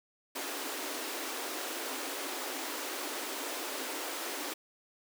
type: high-pass noise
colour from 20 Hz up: pink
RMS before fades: -38 dBFS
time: 0.35-4.54 s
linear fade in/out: 10 ms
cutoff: 260 Hz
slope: 96 dB/octave
effects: none